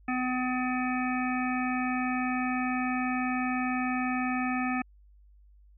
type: harmonic tone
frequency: 253 Hz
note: B3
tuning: 42 cents sharp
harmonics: 1 / 3 / 5 / 7 / 9 / 10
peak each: -29 / -34 / -36 / -37 / -39 / -39 dBFS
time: 0.08-4.82 s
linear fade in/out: 5 ms
effects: added 50 Hz sine -54 dBFS peak until 5.77 s